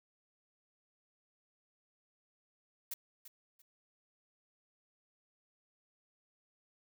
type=noise with echo; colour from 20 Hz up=blue; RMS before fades=-40 dBFS; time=2.91-2.94 s; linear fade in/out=5 ms; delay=340 ms; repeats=2; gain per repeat=-12 dB; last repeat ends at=3.62 s; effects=none